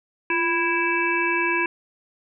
harmonic tone with a mistuned harmonic, 329.6 Hz, E4, in tune, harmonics 1 / 3 / 5 / 7 / 8, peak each -26 / -26 / -26 / -26 / -26 dBFS, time 0.3-1.66 s, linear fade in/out 2 ms, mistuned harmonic 1, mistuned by +77 cents, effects none

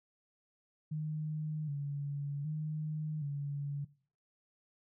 sine tone with vibrato, 148.2 Hz, D3, 16 cents sharp, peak -34 dBFS, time 0.91-3.85 s, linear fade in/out 10 ms, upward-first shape square, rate 0.65 Hz, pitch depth 65 cents each way, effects noise-tail reverb RT60 0.5 s tail -21 dB re dry

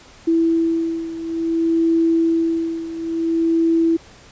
sine beating tone pair, 329.6 / 330.17 Hz, E4 / E4, 0 / +3 cents, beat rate 0.57 Hz, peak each -17 / -21 dBFS, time 0.27-3.97 s, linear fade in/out 10 ms, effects pink hiss -45 dBFS RMS until 4.31 s + resampled to 16000 Hz

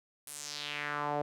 sawtooth tone with band-pass filter sweep, 146.83 Hz, D3, in tune, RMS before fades -37 dBFS, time 0.27-1.22 s, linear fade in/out 2 ms, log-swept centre 11000 to 600 Hz, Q 2.6, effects none

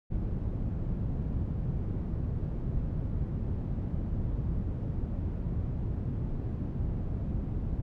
white low-pass noise, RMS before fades -32 dBFS, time 0.1-7.82 s, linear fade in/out 20 ms, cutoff 120 Hz, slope 12 dB/octave, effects none

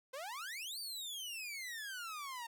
sawtooth exponential two-way sweep, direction up then down, 500 to 4699 to 907 Hz, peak -39 dBFS, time 0.13-2.47 s, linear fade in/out 10 ms, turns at 0.79 s, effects none

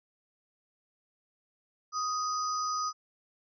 sine tone cluster, 1249 / 4986 / 5960 Hz, D#6 / D#8 / F#8, +6 / +3 / +12 cents, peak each -30 / -39 / -39 dBFS, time 1.92-2.93 s, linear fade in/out 50 ms, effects none

